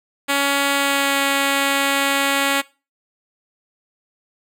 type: tone with pitch glide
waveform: 5% pulse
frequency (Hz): 280.1 to 277.5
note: C#4 to C#4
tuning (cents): +18 to +2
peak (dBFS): -5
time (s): 0.28-2.62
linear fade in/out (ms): 20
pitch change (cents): -16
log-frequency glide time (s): 0.75-1.19
effects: noise-tail reverb RT60 0.3 s tail -21 dB re dry